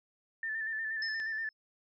sine tone with vibrato, 1774 Hz, A6, 14 cents sharp, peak -33 dBFS, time 0.43-1.49 s, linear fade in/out 2 ms, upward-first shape square, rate 8.4 Hz, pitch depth 30 cents each way
sine tone with exponential decay, 5200 Hz, E8, 24 cents flat, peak -34 dBFS, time 1.02-1.53 s, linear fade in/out 2 ms, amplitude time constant 110 ms
click, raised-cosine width 0.2 ms, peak -32 dBFS, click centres 1.2 s
effects none

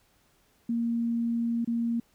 sine tone with dropouts, 233.1 Hz, A#3, in tune, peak -25 dBFS, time 0.69-2 s, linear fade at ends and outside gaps 5 ms, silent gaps 1.647-1.674 s, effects pink hiss -66 dBFS RMS until 2.14 s

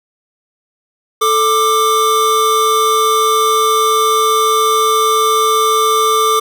square tone pair together, 440 / 1185.6 Hz, A4 / D6, 0 / +16 cents, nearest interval octave + perfect fourth, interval 1716 cents, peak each -16 / -12 dBFS, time 1.21-6.4 s, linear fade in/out 10 ms, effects none

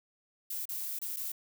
violet noise with dropouts, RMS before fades -37 dBFS, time 0.5-1.32 s, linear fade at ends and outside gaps 5 ms, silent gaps 0.655-0.69 / 0.99-1.016 / 1.163-1.168 s, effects none

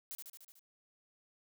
blue noise with echo, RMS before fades -44 dBFS, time 0.11-0.15 s, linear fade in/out 0 ms, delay 74 ms, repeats 6, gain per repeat -3 dB, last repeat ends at 0.594 s, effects none

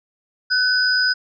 sine tone pair together, 1502 / 4977 Hz, F#6 / D#8, +26 / 0 cents, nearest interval octave + major sixth, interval 2074 cents, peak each -17 / -19 dBFS, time 0.5-1.14 s, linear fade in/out 20 ms, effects none

